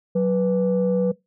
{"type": "tone pair together", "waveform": "sine", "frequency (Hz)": [185.7, 491.8], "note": ["F#3", "B4"], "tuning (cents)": [7, -7], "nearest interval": "octave + perfect fourth", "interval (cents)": 1686, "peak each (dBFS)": -19, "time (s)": [0.15, 1.12], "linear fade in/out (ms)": 10, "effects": ["noise-tail reverb RT60 0.2 s tail -22 dB re dry", "tanh soft clip ceiling -12 dBFS"]}